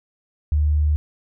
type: tone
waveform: sine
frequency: 74.9 Hz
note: D2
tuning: 35 cents sharp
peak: -15 dBFS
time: 0.52-0.96 s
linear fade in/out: 0 ms
effects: none